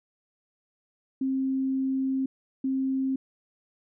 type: tone bursts at uneven times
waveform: sine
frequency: 265.7 Hz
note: C4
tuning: 27 cents sharp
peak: -24 dBFS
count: 2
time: 1.21-2.26 / 2.64-3.16 s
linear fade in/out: 5 ms
effects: none